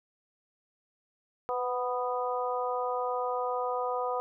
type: harmonic tone with a mistuned harmonic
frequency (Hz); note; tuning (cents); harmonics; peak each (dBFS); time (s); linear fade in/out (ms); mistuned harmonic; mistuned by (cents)
247.3; B3; +3; 2 / 3 / 4 / 5; -32 / -34 / -35 / -36; 1.49-4.2; 0; 2; +17
effects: none